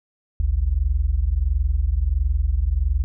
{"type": "tone pair together", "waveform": "sine", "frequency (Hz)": [51.83, 73.3], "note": ["G#1", "D2"], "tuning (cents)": [-3, -3], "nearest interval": "tritone", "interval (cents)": 600, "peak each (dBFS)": -20, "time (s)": [0.4, 3.04], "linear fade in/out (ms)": 0, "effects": []}